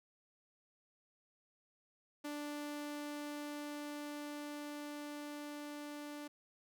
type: tone with level ramp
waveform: sawtooth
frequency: 293.7 Hz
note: D4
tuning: in tune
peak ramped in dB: -37 to -41 dBFS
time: 2.24-6.28 s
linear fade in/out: 10 ms
effects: none